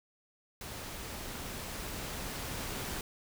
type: noise with level ramp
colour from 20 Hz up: pink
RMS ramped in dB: -43 to -38 dBFS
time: 0.61-3.01 s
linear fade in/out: 2 ms
effects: none